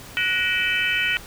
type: tone cluster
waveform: sine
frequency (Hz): 1475 / 1891 / 2328 / 2595 / 3031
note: F#6 / A#6 / D7 / E7 / F#7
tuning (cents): -6 / +24 / -16 / -28 / +41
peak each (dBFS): -26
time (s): 0.17-1.17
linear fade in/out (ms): 0
effects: pink hiss -41 dBFS RMS until 1.26 s